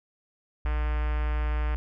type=tone; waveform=sine; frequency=58.27 Hz; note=A#1; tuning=in tune; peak=-24 dBFS; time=0.65-1.76 s; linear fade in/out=0 ms
type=click train; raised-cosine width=0.5 ms; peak=-23 dBFS; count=165; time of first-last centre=0.66-1.746 s; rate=151 Hz
effects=none